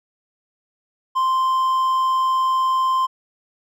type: tone with hard clipping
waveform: triangle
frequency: 1044 Hz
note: C6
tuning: 4 cents flat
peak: -17 dBFS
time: 1.15-3.07 s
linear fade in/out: 20 ms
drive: 6 dB
effects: none